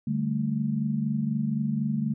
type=chord; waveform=sine; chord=D suspended fourth; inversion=none; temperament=equal; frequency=146.83 / 196 / 220 Hz; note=D3 / G3 / A3; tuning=0 / 0 / 0 cents; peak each=-29 / -31 / -27 dBFS; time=0.07-2.14 s; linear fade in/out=5 ms; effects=none